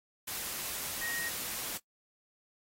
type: tone in noise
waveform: sine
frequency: 1876 Hz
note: A#6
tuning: 11 cents sharp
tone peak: -37 dBFS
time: 1.01-1.29 s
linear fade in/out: 10 ms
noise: white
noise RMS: -38 dBFS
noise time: 0.27-1.78 s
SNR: -2 dB
effects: noise-tail reverb RT60 0.1 s tail -19 dB re dry + AAC 48 kbps